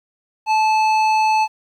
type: tone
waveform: square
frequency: 870 Hz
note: A5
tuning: 20 cents flat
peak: -14 dBFS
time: 0.46-1.48 s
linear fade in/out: 50 ms
effects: low-pass 4000 Hz 12 dB/octave + 9-bit